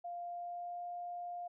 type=tone with pitch glide; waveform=sine; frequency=698 to 703.7 Hz; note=F5 to F5; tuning=-1 to +13 cents; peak=-40 dBFS; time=0.04-1.48 s; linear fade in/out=10 ms; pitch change=+14 cents; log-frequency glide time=0.22-0.85 s; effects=none